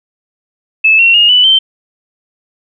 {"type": "tone with pitch steps", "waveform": "sine", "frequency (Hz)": [2610, 2727, 2850, 2977, 3111], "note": ["E7", "F7", "F7", "F#7", "G7"], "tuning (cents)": [-18, -42, 34, 10, -14], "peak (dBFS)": -4, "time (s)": [0.84, 1.59], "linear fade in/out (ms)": 10, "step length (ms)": 150, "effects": []}